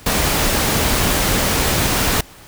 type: noise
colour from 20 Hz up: pink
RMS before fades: -17 dBFS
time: 0.06-2.21 s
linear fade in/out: 5 ms
effects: pink hiss -42 dBFS RMS until 2.47 s